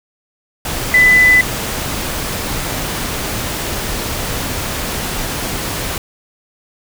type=tone in noise; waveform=sine; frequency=2000 Hz; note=B6; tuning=21 cents sharp; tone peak=-6 dBFS; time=0.94-1.41 s; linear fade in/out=2 ms; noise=pink; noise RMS=-21 dBFS; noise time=0.65-5.98 s; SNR=+12 dB; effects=none